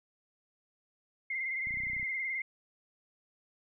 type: tone with vibrato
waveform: sine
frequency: 2097 Hz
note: C7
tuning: 3 cents sharp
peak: -32 dBFS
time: 1.3-2.42 s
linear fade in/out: 5 ms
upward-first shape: sine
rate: 19 Hz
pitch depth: 50 cents each way
type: clicks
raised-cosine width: 5 ms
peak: -37 dBFS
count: 12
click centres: 1.671 / 1.708 / 1.741 / 1.772 / 1.803 / 1.836 / 1.869 / 1.9 / 1.933 / 1.966 / 1.998 / 2.029 s
effects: none